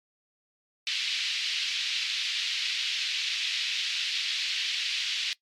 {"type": "band-pass noise", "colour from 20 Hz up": "pink", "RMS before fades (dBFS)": -30, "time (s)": [0.87, 5.33], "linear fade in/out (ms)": 0, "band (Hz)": [2600, 4500], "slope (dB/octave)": 24, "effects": ["noise-tail reverb RT60 0.1 s tail -20 dB re dry", "MP3 96 kbps"]}